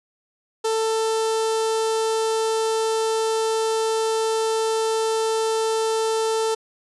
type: tone with notch filter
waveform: sawtooth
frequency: 444.3 Hz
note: A4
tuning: 17 cents sharp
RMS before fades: -22 dBFS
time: 0.64-6.55 s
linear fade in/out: 10 ms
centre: 2100 Hz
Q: 1.2
effects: resampled to 24000 Hz